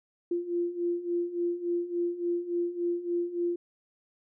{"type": "beating tone pair", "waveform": "sine", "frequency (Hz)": [344.9, 348.4], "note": ["F4", "F4"], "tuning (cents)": [-22, -4], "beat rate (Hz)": 3.5, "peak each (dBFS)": [-33, -29], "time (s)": [0.31, 3.56], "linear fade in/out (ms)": 5, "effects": []}